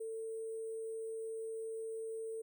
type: tone with sample-and-hold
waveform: sine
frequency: 447.2 Hz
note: A4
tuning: 28 cents sharp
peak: -39 dBFS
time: 0-2.42 s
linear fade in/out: 10 ms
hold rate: 8820 Hz
effects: none